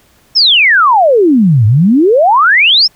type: exponential two-way sweep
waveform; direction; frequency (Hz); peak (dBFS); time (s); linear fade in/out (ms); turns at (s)
sine; down then up; 5530 to 101.2 to 5530; -4; 0.35-2.88; 20; 1.66
effects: pink hiss -49 dBFS RMS until 2.95 s